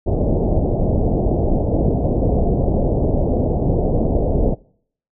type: low-pass noise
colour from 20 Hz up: pink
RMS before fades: -17 dBFS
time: 0.06-4.55 s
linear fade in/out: 20 ms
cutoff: 700 Hz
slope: 48 dB/octave
effects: noise-tail reverb RT60 0.6 s tail -24 dB re dry